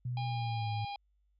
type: tone with pitch glide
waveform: sine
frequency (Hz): 123.47 to 108.11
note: B2 to A2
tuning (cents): 0 to -30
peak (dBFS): -33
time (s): 0.05-0.85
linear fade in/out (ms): 5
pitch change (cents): -230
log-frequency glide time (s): 0.24-0.7
type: harmonic tone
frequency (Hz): 810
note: G#5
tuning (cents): -43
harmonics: 1 / 3 / 4 / 5 / 6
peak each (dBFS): -38 / -48 / -50 / -52 / -54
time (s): 0.17-0.96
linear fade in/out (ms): 2
effects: added 50 Hz sine -69 dBFS peak until 1.39 s